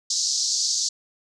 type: band-pass noise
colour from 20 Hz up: white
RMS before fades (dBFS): -24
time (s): 0.1-0.89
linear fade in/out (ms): 5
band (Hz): 4300 to 6800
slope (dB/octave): 48
effects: none